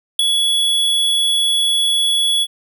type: tone with ADSR envelope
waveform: square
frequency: 3381 Hz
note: G#7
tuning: 30 cents sharp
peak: -7 dBFS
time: 0.19-2.47 s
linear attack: 5 ms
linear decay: 4 ms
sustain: -7 dB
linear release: 47 ms
effects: none